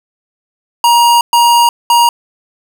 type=tone bursts at uneven times; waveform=square; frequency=946 Hz; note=A#5; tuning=25 cents sharp; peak=-6 dBFS; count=3; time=0.84-1.21 / 1.33-1.69 / 1.9-2.09 s; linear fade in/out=2 ms; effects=none